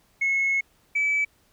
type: tone pair in turn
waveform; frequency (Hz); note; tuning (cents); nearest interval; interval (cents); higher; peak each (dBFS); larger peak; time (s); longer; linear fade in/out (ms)
sine; 2182 / 2300; C#7 / D7; -28 / -37; minor second; 91; second; -19; neither; 0.21-0.61 / 0.95-1.25; first; 10
effects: tanh soft clip ceiling -17 dBFS + pink hiss -63 dBFS RMS until 1.52 s